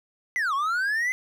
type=linear two-way sweep; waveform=triangle; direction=down then up; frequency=2058 to 1060 to 2058 Hz; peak=-21 dBFS; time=0.36-1.12 s; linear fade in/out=0 ms; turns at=0.54 s; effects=none